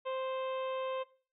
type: harmonic tone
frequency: 523.3 Hz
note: C5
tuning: in tune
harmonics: 1 / 2 / 3 / 4 / 5 / 6 / 7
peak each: -35 / -40 / -54 / -54 / -50 / -52 / -58 dBFS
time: 0.05-1.04 s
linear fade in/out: 20 ms
effects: noise-tail reverb RT60 0.4 s tail -19 dB re dry